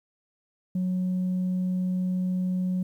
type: tone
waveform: sine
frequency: 183.4 Hz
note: F#3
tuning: 15 cents flat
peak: -22 dBFS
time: 0.75-2.83 s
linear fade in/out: 5 ms
effects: tanh soft clip ceiling -22 dBFS + 10-bit